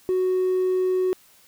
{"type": "tone", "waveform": "triangle", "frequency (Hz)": 370, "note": "F#4", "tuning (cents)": 0, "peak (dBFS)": -16, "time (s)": [0.09, 1.13], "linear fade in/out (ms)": 0, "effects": ["tanh soft clip ceiling -15 dBFS", "white hiss -55 dBFS RMS until 1.47 s"]}